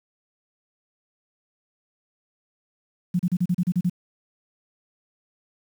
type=tone bursts; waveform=sine; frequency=178.5 Hz; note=F3; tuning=38 cents sharp; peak=-18 dBFS; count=9; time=3.14-3.898 s; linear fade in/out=10 ms; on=54 ms; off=34 ms; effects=8-bit